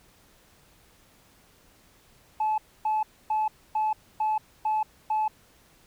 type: tone bursts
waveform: sine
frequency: 863 Hz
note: A5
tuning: 34 cents flat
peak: -21 dBFS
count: 7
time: 2.4-5.28 s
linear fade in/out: 5 ms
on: 180 ms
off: 270 ms
effects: tanh soft clip ceiling -20 dBFS + pink hiss -59 dBFS RMS until 5.86 s